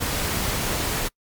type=noise; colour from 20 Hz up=pink; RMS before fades=-25 dBFS; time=0-1.09 s; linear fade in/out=20 ms; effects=noise-tail reverb RT60 0.1 s tail -26 dB re dry + MP3 96 kbps

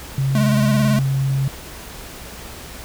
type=tone; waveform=sine; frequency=135.6 Hz; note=C#3; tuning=38 cents flat; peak=-16 dBFS; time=0.18-1.48 s; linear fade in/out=2 ms
type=tone with vibrato; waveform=square; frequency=211.9 Hz; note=G#3; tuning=35 cents sharp; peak=-17 dBFS; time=0.35-0.99 s; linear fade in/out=2 ms; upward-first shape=square; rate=18 Hz; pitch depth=43 cents each way
effects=added 60 Hz sine -41 dBFS peak until 2.84 s + pink hiss -36 dBFS RMS until 2.84 s

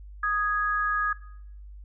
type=tone pair together; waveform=sine; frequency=1243.9 / 1661.2 Hz; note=D#6 / G#6; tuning=-1 / 0 cents; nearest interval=perfect fourth; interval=501 cents; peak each=-26 dBFS; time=0.23-1.13 s; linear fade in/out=5 ms; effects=noise-tail reverb RT60 0.7 s tail -19 dB re dry + added 50 Hz sine -41 dBFS peak until 1.84 s

